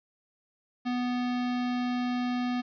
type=tone; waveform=square; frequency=246.9 Hz; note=B3; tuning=in tune; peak=-28 dBFS; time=0.85-2.62 s; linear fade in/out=20 ms; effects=resampled to 11025 Hz + 10-bit